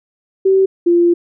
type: tone pair in turn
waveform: sine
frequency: 383.9 / 345.3 Hz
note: G4 / F4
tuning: -36 / -20 cents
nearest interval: major second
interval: 184 cents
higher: first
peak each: -8 dBFS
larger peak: neither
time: 0.45-0.66 / 0.86-1.14 s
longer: second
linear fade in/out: 10 ms
effects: none